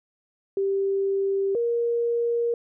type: tone pair in turn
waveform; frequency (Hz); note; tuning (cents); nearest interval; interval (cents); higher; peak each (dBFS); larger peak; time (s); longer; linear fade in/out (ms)
sine; 392 / 470.5; G4 / A#4; 0 / +16; minor third; 316; second; -21; neither; 0.57-1.55 / 1.55-2.54; second; 2
effects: none